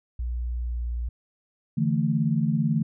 sine tone with pitch glide, 60 to 59.31 Hz, B1 to A#1, -49 to +31 cents, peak -26 dBFS, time 0.19-1.09 s, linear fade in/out 5 ms, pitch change -20 cents, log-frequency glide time 0.61-0.8 s
sine chord, D suspended second, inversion none, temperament equal with one note detuned, 146.83 / 164.81 / 222.2 Hz, D3 / E3 / A3, 0 / 0 / +17 cents, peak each -25 dBFS, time 1.77-2.83 s, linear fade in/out 10 ms
effects none

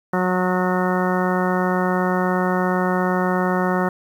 harmonic tone, 182.8 Hz, F#3, 21 cents flat, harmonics 1 / 2 / 3 / 4 / 5 / 6 / 7 / 8 / 10, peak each -21 / -24 / -26 / -27 / -28 / -29 / -29 / -30 / -31 dBFS, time 0.13-3.89 s, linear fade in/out 5 ms, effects 8-bit

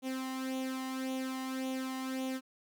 sawtooth tone with flanger, 261.6 Hz, C4, in tune, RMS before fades -37 dBFS, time 0.02-2.41 s, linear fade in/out 50 ms, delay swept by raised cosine 0.3 to 1.03 ms, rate 1.8 Hz, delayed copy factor +0.65, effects none

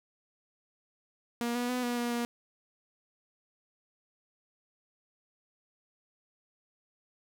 sawtooth tone with pitch steps, 237.1 / 243.4 / 249.7 / 241.9 / 239.5 / 237.9 Hz, A#3 / B3 / B3 / B3 / A#3 / A#3, +30 / -25 / +19 / -36 / +47 / +35 cents, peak -26 dBFS, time 1.41-2.25 s, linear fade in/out 0 ms, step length 140 ms, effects none

